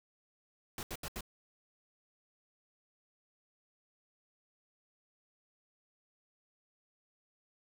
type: noise bursts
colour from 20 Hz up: pink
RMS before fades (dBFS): -41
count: 4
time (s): 0.78-1.208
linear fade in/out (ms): 2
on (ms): 50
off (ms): 76
effects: none